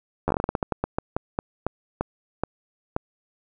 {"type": "slowing click train", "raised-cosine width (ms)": 1, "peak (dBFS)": -9, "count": 20, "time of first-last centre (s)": [0.28, 2.964], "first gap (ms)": 11, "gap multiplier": 1.24, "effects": []}